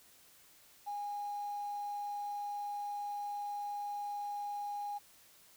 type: tone with hard clipping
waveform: triangle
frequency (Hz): 820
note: G#5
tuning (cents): -22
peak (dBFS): -37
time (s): 0.86-4.99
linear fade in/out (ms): 20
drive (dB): 3
effects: white hiss -62 dBFS RMS until 5.56 s